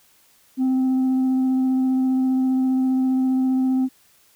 sine tone with vibrato, 260 Hz, C4, 11 cents flat, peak -14 dBFS, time 0.57-3.89 s, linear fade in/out 50 ms, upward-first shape sine, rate 15 Hz, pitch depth 9 cents each way, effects tanh soft clip ceiling -16 dBFS + white hiss -57 dBFS RMS until 4.35 s

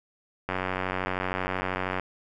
click train, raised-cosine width 0.5 ms, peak -13 dBFS, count 141, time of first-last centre 0.49-1.997 s, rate 92.9 Hz, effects none

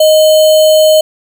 sine tone with sample-and-hold, 622.3 Hz, D#5, in tune, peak -3 dBFS, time 0-1.01 s, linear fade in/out 5 ms, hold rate 3675 Hz, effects none

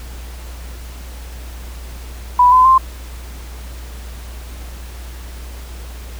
sine tone with pitch steps, 987.8 / 1018.5 / 1050.2 Hz, B5 / C6 / C6, 0 / -47 / +6 cents, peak -6 dBFS, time 2.39-2.78 s, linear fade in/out 5 ms, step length 130 ms, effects added 60 Hz sine -29 dBFS peak until 6.19 s + pink hiss -39 dBFS RMS until 6.19 s

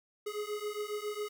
square beating tone pair, 415.3 / 422.6 Hz, G#4 / G#4, 0 / +30 cents, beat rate 7.3 Hz, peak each -39 / -39 dBFS, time 0.26-1.29 s, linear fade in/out 10 ms, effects none

